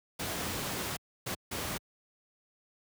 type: noise bursts at uneven times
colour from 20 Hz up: pink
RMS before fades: -35 dBFS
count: 3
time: 0.19-0.97 / 1.26-1.35 / 1.51-1.78 s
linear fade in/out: 10 ms
effects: high-pass 80 Hz 12 dB/octave